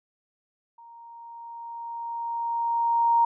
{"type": "tone with level ramp", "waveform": "sine", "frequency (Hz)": 932.3, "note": "A#5", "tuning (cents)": 0, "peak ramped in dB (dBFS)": [-46, -16], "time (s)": [0.78, 3.25], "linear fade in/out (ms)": 5, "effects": []}